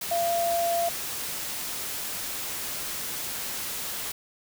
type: tone in noise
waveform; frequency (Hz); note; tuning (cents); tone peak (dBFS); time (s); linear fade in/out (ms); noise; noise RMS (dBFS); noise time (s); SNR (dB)
sine; 684; F5; -36; -23; 0.11-0.89; 5; white; -33; 0.01-4.12; +7
effects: none